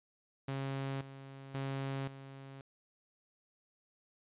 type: tone with tremolo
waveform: sawtooth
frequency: 136 Hz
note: C#3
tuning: 33 cents flat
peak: -32 dBFS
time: 0.48-2.61 s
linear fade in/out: 5 ms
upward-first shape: square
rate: 0.94 Hz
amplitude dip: 75%
effects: resampled to 8000 Hz